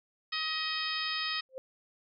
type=harmonic tone; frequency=631 Hz; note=D#5; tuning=24 cents sharp; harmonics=2 / 3 / 4 / 5 / 6 / 7 / 8; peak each=-39 / -38 / -39 / -39 / -39 / -41 / -38 dBFS; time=0.32-1.41 s; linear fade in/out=10 ms
type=tone with exponential growth; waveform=sine; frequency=523.3 Hz; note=C5; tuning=in tune; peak=-33 dBFS; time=1.49-1.58 s; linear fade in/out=0 ms; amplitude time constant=19 ms
effects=none